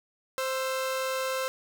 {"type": "tone pair together", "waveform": "sawtooth", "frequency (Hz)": [523.3, 1329.7], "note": ["C5", "E6"], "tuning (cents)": [0, 15], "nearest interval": "octave + major third", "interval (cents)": 1615, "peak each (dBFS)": [-25, -32], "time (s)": [0.38, 1.48], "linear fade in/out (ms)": 0, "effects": []}